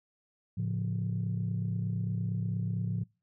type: chord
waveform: sine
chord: A augmented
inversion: none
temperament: equal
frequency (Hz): 110 / 138.59 / 174.61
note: A2 / C#3 / E#3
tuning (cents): 0 / 0 / 0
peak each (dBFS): -31 / -36 / -33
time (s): 0.57-3.04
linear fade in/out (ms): 10
effects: noise-tail reverb RT60 0.3 s tail -26 dB re dry + tanh soft clip ceiling -23 dBFS